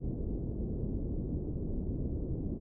pink low-pass noise, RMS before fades -35 dBFS, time 0-2.6 s, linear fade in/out 50 ms, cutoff 390 Hz, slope 24 dB/octave, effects none

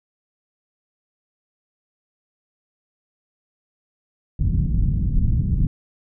pink low-pass noise, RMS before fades -19 dBFS, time 4.39-5.67 s, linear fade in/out 5 ms, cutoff 180 Hz, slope 24 dB/octave, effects none

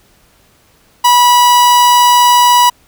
45% pulse tone, 977 Hz, B5, 19 cents flat, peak -5 dBFS, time 1.04-2.7 s, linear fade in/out 10 ms, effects pink hiss -50 dBFS RMS until 2.87 s

